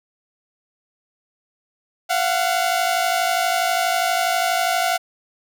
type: tone pair together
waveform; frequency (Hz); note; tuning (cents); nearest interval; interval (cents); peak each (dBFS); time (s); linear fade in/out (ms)
sawtooth; 687.7 / 740; F5 / F#5; -27 / 0; minor second; 127; -17; 2.09-4.98; 20
effects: none